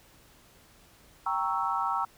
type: chord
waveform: sine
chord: G diminished seventh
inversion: none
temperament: equal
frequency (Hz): 784 / 932.3 / 1108.7 / 1318.5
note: G5 / Bb5 / Db6 / Fb6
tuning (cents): 0 / 0 / 0 / 0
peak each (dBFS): -33 / -31 / -33 / -31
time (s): 1.26-2.05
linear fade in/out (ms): 5
effects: pink hiss -58 dBFS RMS until 2.17 s